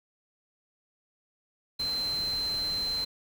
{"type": "tone in noise", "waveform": "sine", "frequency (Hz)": 4100, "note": "C8", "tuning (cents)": -36, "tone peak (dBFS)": -28, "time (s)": [1.79, 3.05], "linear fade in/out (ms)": 10, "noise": "pink", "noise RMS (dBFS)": -42, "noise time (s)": [1.79, 3.05], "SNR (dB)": 11, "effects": []}